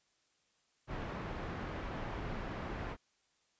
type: low-pass noise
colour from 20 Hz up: pink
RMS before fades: -41 dBFS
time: 0.87-2.97 s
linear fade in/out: 50 ms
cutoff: 1800 Hz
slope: 12 dB/octave
effects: white hiss -75 dBFS RMS until 3.59 s + resampled to 16000 Hz